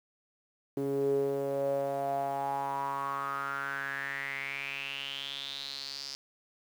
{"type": "tone with band-pass filter sweep", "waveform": "sawtooth", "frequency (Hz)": 138.59, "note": "C#3", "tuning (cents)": 0, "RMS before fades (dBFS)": -34, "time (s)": [0.77, 6.15], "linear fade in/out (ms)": 0, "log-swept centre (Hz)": [350, 5100], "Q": 7.4, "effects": ["9-bit"]}